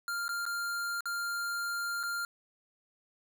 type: tone with dropouts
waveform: square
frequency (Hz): 1396.9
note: F6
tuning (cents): 0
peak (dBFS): -33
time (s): 0.08-2.25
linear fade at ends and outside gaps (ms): 1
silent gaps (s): 0.281-0.291 / 0.454-0.463 / 1.007-1.056 / 2.031-2.035
effects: none